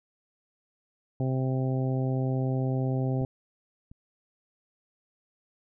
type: harmonic tone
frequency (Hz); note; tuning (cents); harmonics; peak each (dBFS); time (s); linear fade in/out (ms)
130.81; C3; 0; 1 / 2 / 3 / 4 / 5 / 6; -26 / -32 / -36 / -38 / -40 / -42; 1.2-3.25; 2
type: clicks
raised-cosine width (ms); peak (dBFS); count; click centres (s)
5; -27 / -35; 2; 3.216 / 3.915
effects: none